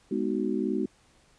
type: chord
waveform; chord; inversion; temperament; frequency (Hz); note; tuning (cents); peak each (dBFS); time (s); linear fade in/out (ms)
sine; G# minor seventh; none; just; 207.7 / 249.2 / 311.5 / 373.8; G#3 / B3 / D#4 / F#4; 0 / +16 / +2 / +18; -31; 0.11-0.86; 5
effects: pink hiss -62 dBFS RMS until 1.38 s + resampled to 22050 Hz